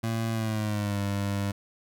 25% pulse tone with pitch glide, 113.5 to 99.96 Hz, A#2 to G2, -46 to +34 cents, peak -23 dBFS, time 0.03-1.52 s, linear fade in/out 10 ms, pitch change -220 cents, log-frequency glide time 0.31-1.01 s, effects none

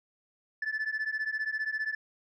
sine beating tone pair, 1736 / 1751 Hz, A6 / A6, -24 / -9 cents, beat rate 15 Hz, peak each -31 dBFS, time 0.62-1.95 s, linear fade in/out 5 ms, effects tanh soft clip ceiling -27 dBFS

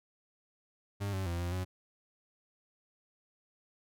40% pulse tone with pitch steps, 100.6 / 95.4 / 86 / 87.4 / 91.9 Hz, G2 / G2 / F2 / F2 / F#2, +45 / -47 / -26 / +2 / -11 cents, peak -32 dBFS, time 1-1.65 s, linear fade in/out 20 ms, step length 130 ms, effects none

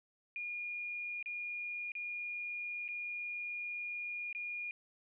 sine tone with dropouts, 2429 Hz, D#7, 42 cents flat, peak -38 dBFS, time 0.36-4.71 s, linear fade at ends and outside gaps 1 ms, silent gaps 1.227-1.259 / 1.919-1.952 / 2.88-2.887 / 4.328-4.349 s, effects none

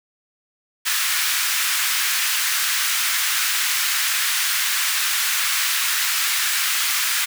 pink high-pass noise, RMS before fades -21 dBFS, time 0.85-7.26 s, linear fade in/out 20 ms, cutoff 1400 Hz, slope 24 dB/octave, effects none

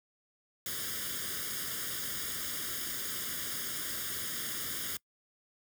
white noise with comb filter, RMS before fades -37 dBFS, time 0.66-4.97 s, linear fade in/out 2 ms, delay 0.59 ms, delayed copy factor +0.85, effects noise-tail reverb RT60 0.1 s tail -24 dB re dry + high-pass 60 Hz 12 dB/octave

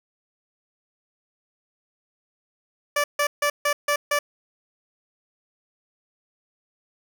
15% pulse tone bursts, 582 Hz, D5, 16 cents flat, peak -13 dBFS, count 6, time 2.96-4.19 s, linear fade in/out 5 ms, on 80 ms, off 150 ms, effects none

